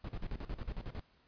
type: noise with tremolo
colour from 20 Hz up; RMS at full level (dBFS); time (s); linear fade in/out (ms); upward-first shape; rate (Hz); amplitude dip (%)
brown; -39; 0.04-1.01; 5; square; 11; 80
effects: pink hiss -69 dBFS RMS until 1.27 s + resampled to 11025 Hz